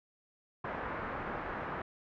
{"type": "low-pass noise", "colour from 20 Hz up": "white", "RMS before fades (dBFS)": -39, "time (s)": [0.64, 1.82], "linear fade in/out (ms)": 5, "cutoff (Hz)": 1600, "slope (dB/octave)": 24, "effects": []}